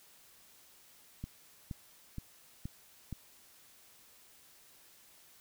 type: click train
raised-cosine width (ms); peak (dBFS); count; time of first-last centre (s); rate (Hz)
5; -27; 5; 1.24-3.127; 2.12
effects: white hiss -61 dBFS RMS until 5.4 s